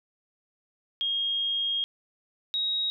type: tone pair in turn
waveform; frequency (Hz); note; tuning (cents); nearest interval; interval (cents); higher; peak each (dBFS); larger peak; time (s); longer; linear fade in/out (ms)
sine; 3250 / 3794; G#7 / A#7; -38 / +30; minor third; 268; second; -25; neither; 1.01-1.84 / 2.54-2.9; first; 0
effects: none